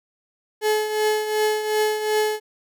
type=tone with tremolo; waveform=35% pulse; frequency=427.9 Hz; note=A4; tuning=48 cents flat; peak=-15 dBFS; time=0.61-2.4 s; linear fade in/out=50 ms; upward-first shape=triangle; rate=2.7 Hz; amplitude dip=65%; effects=none